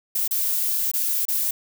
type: noise with dropouts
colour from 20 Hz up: violet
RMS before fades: -23 dBFS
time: 0.15-1.51 s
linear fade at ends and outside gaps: 5 ms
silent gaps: 0.278-0.309 / 0.915-0.936 / 1.253-1.283 s
effects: none